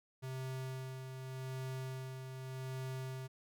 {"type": "tone with tremolo", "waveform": "square", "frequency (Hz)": 130.81, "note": "C3", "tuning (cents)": 0, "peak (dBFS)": -40, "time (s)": [0.22, 3.28], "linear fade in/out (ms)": 20, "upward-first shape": "sine", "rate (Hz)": 0.85, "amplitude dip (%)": 45, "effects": []}